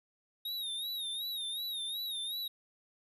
square tone with vibrato, 3747 Hz, A#7, 8 cents sharp, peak -36 dBFS, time 0.45-2.48 s, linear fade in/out 5 ms, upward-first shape sine, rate 2.7 Hz, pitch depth 94 cents each way, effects none

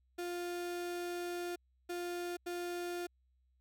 35% pulse tone bursts at uneven times, 350.9 Hz, F4, 8 cents sharp, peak -36 dBFS, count 3, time 0.18-1.56 / 1.89-2.37 / 2.46-3.07 s, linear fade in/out 10 ms, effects added 63 Hz sine -70 dBFS peak until 3.6 s

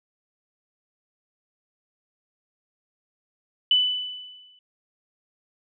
sine tone with exponential decay, 2991 Hz, F#7, 18 cents sharp, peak -14 dBFS, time 3.71-4.59 s, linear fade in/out 2 ms, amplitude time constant 190 ms, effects none

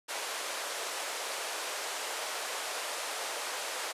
pink band-pass noise, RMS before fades -37 dBFS, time 0.08-3.93 s, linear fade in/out 20 ms, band 490 to 11000 Hz, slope 24 dB/octave, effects resampled to 32000 Hz

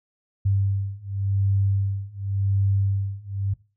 sine beating tone pair, 98 / 98.9 Hz, G2 / G2, 0 / +16 cents, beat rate 0.9 Hz, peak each -24 / -23 dBFS, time 0.45-3.54 s, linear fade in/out 10 ms, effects noise-tail reverb RT60 0.3 s tail -18 dB re dry

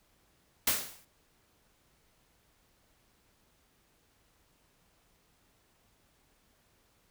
white noise with exponential decay, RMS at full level -24 dBFS, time 0.67-1.05 s, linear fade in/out 5 ms, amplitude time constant 81 ms, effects pink hiss -69 dBFS RMS until 7.1 s

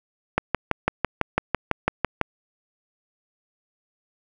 click train, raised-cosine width 0.5 ms, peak -4 dBFS, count 12, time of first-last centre 0.38-2.213 s, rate 6 Hz, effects none

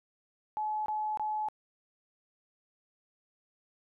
sine tone bursts, 855 Hz, A5, 50 cents flat, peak -30 dBFS, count 3, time 0.57-1.486 s, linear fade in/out 0 ms, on 290 ms, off 23 ms, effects none

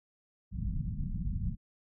pink low-pass noise, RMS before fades -34 dBFS, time 0.51-1.57 s, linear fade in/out 50 ms, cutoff 210 Hz, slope 48 dB/octave, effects none

